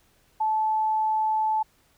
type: tone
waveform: sine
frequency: 870 Hz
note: A5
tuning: 20 cents flat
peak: -21 dBFS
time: 0.4-1.63 s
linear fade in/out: 10 ms
effects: pink hiss -63 dBFS RMS until 1.97 s